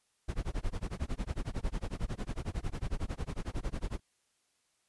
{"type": "noise with tremolo", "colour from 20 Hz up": "brown", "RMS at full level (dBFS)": -32, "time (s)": [0.28, 4], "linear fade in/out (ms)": 10, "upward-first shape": "sine", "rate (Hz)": 11, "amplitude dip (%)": 100, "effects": ["white hiss -75 dBFS RMS until 4.88 s", "resampled to 24000 Hz"]}